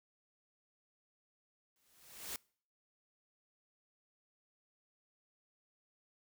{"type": "noise with exponential growth", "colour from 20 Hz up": "white", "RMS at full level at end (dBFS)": -40, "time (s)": [1.76, 2.36], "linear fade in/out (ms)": 1, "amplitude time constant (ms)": 130, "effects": ["noise-tail reverb RT60 0.5 s tail -25 dB re dry"]}